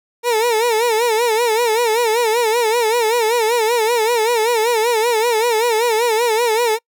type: tone with vibrato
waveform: 30% pulse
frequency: 458.3 Hz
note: A#4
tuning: 29 cents flat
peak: -11 dBFS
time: 0.23-6.79 s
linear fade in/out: 50 ms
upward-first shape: sine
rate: 5.2 Hz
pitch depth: 110 cents each way
effects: noise-tail reverb RT60 0.1 s tail -26 dB re dry